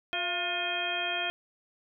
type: harmonic tone with a mistuned harmonic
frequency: 356.4 Hz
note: F4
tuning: 35 cents sharp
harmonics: 1 / 2 / 3 / 4 / 5 / 6 / 7 / 9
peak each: -42 / -35 / -46 / -37 / -39 / -46 / -34 / -34 dBFS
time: 0.13-1.3 s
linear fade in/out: 0 ms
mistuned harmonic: 2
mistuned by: -55 cents
effects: none